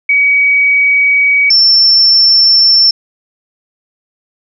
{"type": "tone pair in turn", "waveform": "sine", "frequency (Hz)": [2265, 5387], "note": ["C#7", "E8"], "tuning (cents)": [37, 37], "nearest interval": "octave + minor third", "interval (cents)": 1500, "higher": "second", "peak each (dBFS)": [-6, -4], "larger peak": "second", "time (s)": [[0.09, 1.5], [1.5, 2.91]], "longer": "neither", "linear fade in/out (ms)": 5, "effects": []}